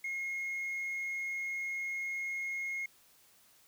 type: tone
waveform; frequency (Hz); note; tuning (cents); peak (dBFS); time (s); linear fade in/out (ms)
sine; 2154; C7; +50; -32; 0.04-2.86; 5
effects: tanh soft clip ceiling -33 dBFS + white hiss -64 dBFS RMS until 3.67 s